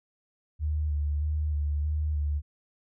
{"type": "tone with vibrato", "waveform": "sine", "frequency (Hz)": 74.8, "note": "D2", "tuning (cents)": 32, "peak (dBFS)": -25, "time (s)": [0.59, 2.42], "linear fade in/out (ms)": 50, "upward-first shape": "square", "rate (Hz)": 1.6, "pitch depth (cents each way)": 29, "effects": []}